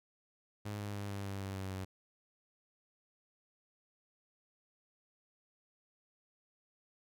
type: tone with pitch steps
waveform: sawtooth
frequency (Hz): 103.83 / 102.46 / 101.11 / 99.77 / 98.46 / 97.16 / 95.87 / 94.61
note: G#2 / G#2 / G#2 / G2 / G2 / G2 / G2 / F#2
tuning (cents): 0 / -23 / -46 / +31 / +8 / -15 / -38 / +39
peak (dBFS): -35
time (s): 0.65-1.85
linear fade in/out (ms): 10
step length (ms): 150
effects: none